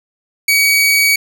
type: tone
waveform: sawtooth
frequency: 2262 Hz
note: C#7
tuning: 34 cents sharp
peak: -6 dBFS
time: 0.48-1.16 s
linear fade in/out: 5 ms
effects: none